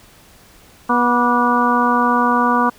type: harmonic tone with a mistuned harmonic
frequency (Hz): 243.3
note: B3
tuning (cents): -26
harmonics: 1 / 2 / 3 / 4 / 5 / 6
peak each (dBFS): -18 / -23 / -23 / -17 / -18 / -23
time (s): 0.89-2.7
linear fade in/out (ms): 10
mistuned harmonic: 5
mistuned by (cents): -58
effects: pink hiss -47 dBFS RMS until 2.78 s